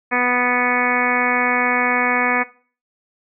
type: harmonic tone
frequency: 246.9 Hz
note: B3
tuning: in tune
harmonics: 1 / 2 / 3 / 4 / 5 / 6 / 7 / 8 / 9 / 10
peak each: -25 / -25 / -24 / -25 / -25 / -31 / -21 / -28 / -22 / -30 dBFS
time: 0.11-2.44 s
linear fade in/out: 20 ms
effects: noise-tail reverb RT60 0.4 s tail -18 dB re dry